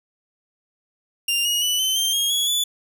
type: tone with pitch steps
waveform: sawtooth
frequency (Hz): 2794 / 2881 / 2970 / 3063 / 3158 / 3256 / 3357 / 3462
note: F7 / F#7 / F#7 / G7 / G7 / G#7 / G#7 / A7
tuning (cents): 0 / -47 / +6 / -41 / +12 / -35 / +18 / -29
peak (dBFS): -16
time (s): 1.28-2.64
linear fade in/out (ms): 5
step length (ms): 170
effects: none